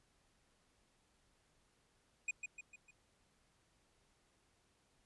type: tone with echo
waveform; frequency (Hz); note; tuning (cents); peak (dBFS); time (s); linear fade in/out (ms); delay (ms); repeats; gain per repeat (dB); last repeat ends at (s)
square; 2475; D#7; -10; -36; 2.28-2.31; 5; 150; 4; -6; 2.91
effects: pink hiss -75 dBFS RMS until 5.05 s + resampled to 24000 Hz